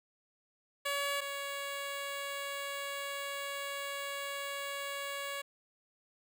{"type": "tone pair in turn", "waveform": "10% pulse", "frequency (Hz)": [565, 560.8], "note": ["C#5", "C#5"], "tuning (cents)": [33, 20], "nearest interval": "unison", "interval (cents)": 13, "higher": "first", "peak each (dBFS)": [-24, -29], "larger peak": "first", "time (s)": [[0.85, 1.21], [1.21, 5.42]], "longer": "second", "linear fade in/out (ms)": 10, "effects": []}